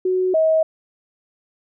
sine tone pair in turn, 370 / 637.2 Hz, F#4 / D#5, 0 / +41 cents, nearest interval major sixth, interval 941 cents, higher second, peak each -16 / -13 dBFS, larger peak second, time 0.05-0.34 / 0.34-0.63 s, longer neither, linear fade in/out 5 ms, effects none

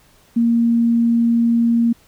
sine tone, 233.1 Hz, A#3, in tune, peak -12 dBFS, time 0.36-1.93 s, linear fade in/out 10 ms, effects pink hiss -53 dBFS RMS until 2.07 s

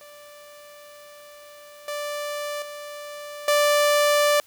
sawtooth tone with level steps, 587.3 Hz, D5, in tune, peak -40 / -24 / -31 / -13 dBFS, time 0.01-4.4 s, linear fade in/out 0 ms, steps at 1.88 / 2.62 / 3.48 s, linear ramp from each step 2 ms, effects white hiss -55 dBFS RMS until 4.46 s

